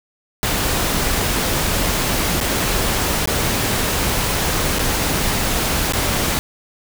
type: noise with dropouts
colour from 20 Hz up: pink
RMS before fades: -19 dBFS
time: 0.43-6.39 s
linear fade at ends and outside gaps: 0 ms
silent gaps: 2.403-2.411 / 3.257-3.274 / 4.786-4.792 / 5.923-5.935 s
effects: none